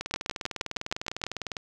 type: two click trains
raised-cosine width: 0.2 ms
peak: -11 / -15 dBFS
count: 8 / 32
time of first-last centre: 0.14-1.239 / 0.01-1.568 s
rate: 6.37 / 19.9 Hz
effects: none